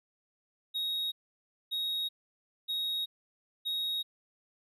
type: tone bursts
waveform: triangle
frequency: 3769 Hz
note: A#7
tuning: 18 cents sharp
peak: -29 dBFS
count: 4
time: 0.74-4.03 s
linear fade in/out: 20 ms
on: 380 ms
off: 590 ms
effects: none